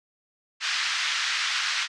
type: band-pass noise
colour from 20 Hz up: pink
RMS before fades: -27 dBFS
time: 0.6-1.88 s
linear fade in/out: 50 ms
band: 1400 to 5600 Hz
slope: 24 dB/octave
effects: resampled to 22050 Hz